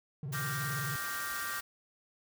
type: tone with vibrato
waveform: triangle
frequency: 138.59 Hz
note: C#3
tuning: in tune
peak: -34 dBFS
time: 0.23-0.96 s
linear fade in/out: 2 ms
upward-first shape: square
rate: 19 Hz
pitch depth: 160 cents each way
type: noise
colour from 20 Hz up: white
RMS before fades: -41 dBFS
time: 0.32-1.61 s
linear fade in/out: 10 ms
type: chord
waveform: triangle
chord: G minor seventh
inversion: second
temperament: equal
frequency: 1174.7 / 1396.9 / 1568 / 1864.7 Hz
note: D6 / F6 / G6 / Bb6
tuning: 0 / 0 / 0 / 0 cents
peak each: -40 / -42 / -39 / -41 dBFS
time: 0.33-1.61 s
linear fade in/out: 20 ms
effects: none